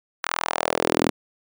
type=tone with high-pass filter sweep; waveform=sawtooth; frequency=41.2 Hz; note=E1; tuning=in tune; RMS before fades=-24 dBFS; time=0.23-1.1 s; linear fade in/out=10 ms; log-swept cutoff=1400 to 250 Hz; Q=1.9; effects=none